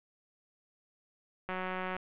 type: click train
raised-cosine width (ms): 0.5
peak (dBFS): -22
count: 89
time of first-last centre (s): 1.49-1.966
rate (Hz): 185
effects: resampled to 8000 Hz + 9-bit